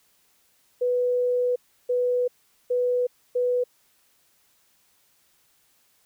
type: tone bursts at uneven times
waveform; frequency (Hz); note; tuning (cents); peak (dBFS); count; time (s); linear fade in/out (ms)
sine; 493.9; B4; 0; -20; 4; 0.81-1.56 / 1.89-2.28 / 2.7-3.07 / 3.35-3.64; 10
effects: white hiss -64 dBFS RMS until 6.05 s